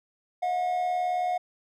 triangle tone pair together, 643 / 721.7 Hz, E5 / F#5, -43 / -43 cents, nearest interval major second, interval 200 cents, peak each -33 / -23 dBFS, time 0.42-1.38 s, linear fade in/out 10 ms, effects none

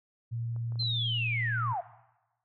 sine tone, 116.54 Hz, A#2, in tune, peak -31 dBFS, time 0.31-1.74 s, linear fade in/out 20 ms
clicks, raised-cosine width 1 ms, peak -39 dBFS, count 4, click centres 0.563 / 0.722 / 0.757 / 0.827 s
sine linear sweep, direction down, 4186 to 648 Hz, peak -29 dBFS, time 0.79-1.81 s, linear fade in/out 10 ms
effects noise-tail reverb RT60 1.0 s tail -17 dB re dry + MP3 48 kbps

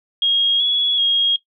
sine tone with pitch steps, 3267 / 3371 / 3268 Hz, G#7 / G#7 / G#7, -29 / +25 / -29 cents, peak -14 dBFS, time 0.22-1.36 s, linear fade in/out 2 ms, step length 380 ms, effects noise-tail reverb RT60 0.1 s tail -17 dB re dry

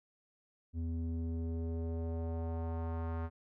square tone with low-pass filter sweep, 82.41 Hz, E2, in tune, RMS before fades -37 dBFS, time 0.73-3.3 s, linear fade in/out 50 ms, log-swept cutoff 210 to 1300 Hz, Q 1.6, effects none

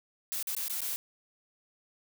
blue noise with dropouts, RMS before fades -34 dBFS, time 0.32-0.96 s, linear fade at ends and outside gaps 0 ms, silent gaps 0.427-0.472 / 0.55-0.566 / 0.681-0.698 / 0.806-0.817 s, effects none

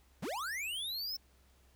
square linear sweep, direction up, 110 to 5380 Hz, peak -37 dBFS, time 0.22-1.17 s, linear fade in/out 10 ms, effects added 65 Hz sine -64 dBFS peak until 1.75 s + pink hiss -69 dBFS RMS until 1.75 s

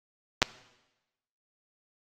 clicks, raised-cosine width 0.2 ms, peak -3 dBFS, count 2, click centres 0.419 / 0.427 s, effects noise-tail reverb RT60 1.0 s tail -19 dB re dry + AAC 48 kbps

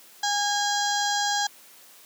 harmonic tone with a mistuned harmonic, 818 Hz, G#5, 26 cents flat, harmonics 1 / 2 / 4 / 5 / 6 / 7 / 8 / 9, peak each -26 / -29 / -32 / -33 / -34 / -34 / -35 / -36 dBFS, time 0.23-1.47 s, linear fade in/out 5 ms, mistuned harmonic 8, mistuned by -24 cents, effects white hiss -51 dBFS RMS until 2.05 s + high-pass 200 Hz 12 dB/octave

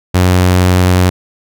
sawtooth tone, 91 Hz, F#2, 28 cents flat, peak -3 dBFS, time 0.14-1.1 s, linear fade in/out 10 ms, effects none

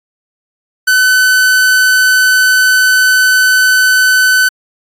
45% pulse tone, 1511 Hz, F#6, 36 cents sharp, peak -6 dBFS, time 0.87-4.49 s, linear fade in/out 10 ms, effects AAC 64 kbps

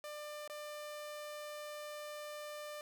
sawtooth tone with dropouts, 596 Hz, D5, 25 cents sharp, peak -40 dBFS, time 0.04-2.81 s, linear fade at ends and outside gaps 1 ms, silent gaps 0.477-0.498 s, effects none

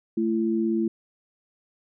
sine tone pair together, 220.9 / 337 Hz, A3 / E4, +7 / +38 cents, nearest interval perfect fifth, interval 731 cents, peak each -24 dBFS, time 0.17-0.88 s, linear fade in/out 5 ms, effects none

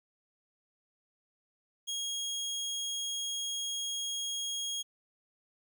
25% pulse tone, 3280 Hz, G#7, 22 cents flat, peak -30 dBFS, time 1.87-4.83 s, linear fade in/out 20 ms, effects 12-bit

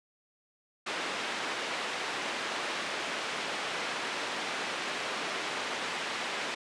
white band-pass noise, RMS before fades -35 dBFS, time 0.86-6.55 s, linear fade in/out 10 ms, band 270 to 2700 Hz, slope 12 dB/octave, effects resampled to 22050 Hz

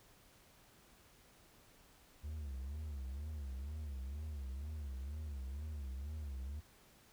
triangle tone with vibrato, 70.9 Hz, C#2, 40 cents sharp, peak -39 dBFS, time 2.23-6.61 s, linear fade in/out 20 ms, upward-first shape sine, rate 2.1 Hz, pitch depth 160 cents each way, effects pink hiss -65 dBFS RMS until 7.12 s

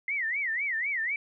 sine tone with vibrato, 2026 Hz, B6, 44 cents sharp, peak -27 dBFS, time 0.08-1.16 s, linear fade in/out 2 ms, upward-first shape sine, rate 4 Hz, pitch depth 230 cents each way, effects none

